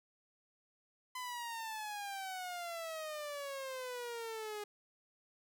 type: exponential sweep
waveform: sawtooth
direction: down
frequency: 1018 to 412.6 Hz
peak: -37 dBFS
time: 1.15-4.64 s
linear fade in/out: 5 ms
effects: none